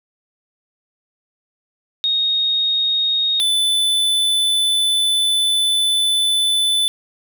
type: tone pair in turn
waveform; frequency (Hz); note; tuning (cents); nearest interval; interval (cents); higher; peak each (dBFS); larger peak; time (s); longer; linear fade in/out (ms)
sine / square; 3729 / 3504; A#7 / A7; 0 / -8; minor second; 108; first; -15; neither; 2.04-3.4 / 3.4-6.88; second; 0
effects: none